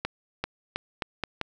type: accelerating click train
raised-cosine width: 0.3 ms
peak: -12 dBFS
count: 6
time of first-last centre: 0.05-1.413 s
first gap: 390 ms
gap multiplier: 0.82
effects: none